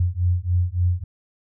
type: beating tone pair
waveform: sine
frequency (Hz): 87.31 / 90.81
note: F2 / F#2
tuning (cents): 0 / -32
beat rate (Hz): 3.5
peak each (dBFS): -21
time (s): 0-1.04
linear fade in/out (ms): 5
effects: none